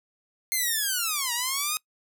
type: linear two-way sweep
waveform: 5% pulse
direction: down then up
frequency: 2123 to 932.3 to 1262 Hz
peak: -14 dBFS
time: 0.52-1.77 s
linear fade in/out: 0 ms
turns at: 1.33 s
effects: noise-tail reverb RT60 0.1 s tail -23 dB re dry